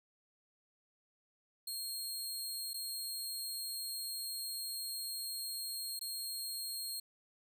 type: tone with dropouts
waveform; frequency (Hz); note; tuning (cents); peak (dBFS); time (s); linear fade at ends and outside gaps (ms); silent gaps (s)
20% pulse; 4242; C8; +23; -33; 1.67-7; 5; 2.734-2.741 / 5.993-6.011
effects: none